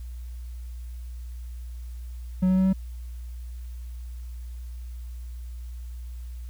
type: tone with pitch steps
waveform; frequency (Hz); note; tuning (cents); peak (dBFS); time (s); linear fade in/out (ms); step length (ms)
triangle; 185 / 186.72 / 188.45 / 190.2; F#3 / F#3 / F#3 / F#3; 0 / +16 / +32 / +48; -16; 2.42-2.732; 10; 78
effects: added 60 Hz sine -34 dBFS peak until 6.49 s + white hiss -59 dBFS RMS until 6.49 s